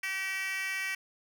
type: tone with high-pass filter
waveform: 10% pulse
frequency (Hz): 383.5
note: G4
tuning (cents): -38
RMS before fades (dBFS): -34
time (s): 0.03-0.95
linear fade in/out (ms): 5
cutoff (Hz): 2100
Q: 3.4
effects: none